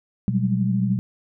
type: tone cluster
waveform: sine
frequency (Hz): 122 / 179.7 / 190.9 / 203.2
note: B2 / F3 / G3 / G#3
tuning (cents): -21 / +50 / -46 / -38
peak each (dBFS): -23 / -28 / -22 / -26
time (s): 0.28-0.99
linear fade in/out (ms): 0
effects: none